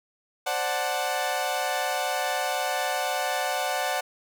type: chord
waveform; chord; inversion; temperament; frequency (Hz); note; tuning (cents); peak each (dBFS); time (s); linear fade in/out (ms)
sawtooth; D dominant seventh; third; equal; 523.3 / 587.3 / 740 / 880; C5 / D5 / F#5 / A5; 0 / 0 / 0 / 0; -30 / -28 / -24 / -30; 0.46-4.01; 10
effects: none